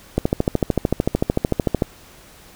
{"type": "click train", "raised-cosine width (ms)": 2, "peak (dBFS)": -3, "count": 23, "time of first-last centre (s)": [0.18, 1.822], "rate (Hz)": 13.4, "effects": ["pink hiss -46 dBFS RMS until 2.55 s"]}